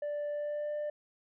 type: tone with pitch glide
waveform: sine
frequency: 587.3 to 595.2 Hz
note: D5 to D5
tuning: 0 to +23 cents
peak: -30 dBFS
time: 0.02-0.9 s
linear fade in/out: 5 ms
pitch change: +23 cents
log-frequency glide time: 0.3-0.74 s
effects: tanh soft clip ceiling -32 dBFS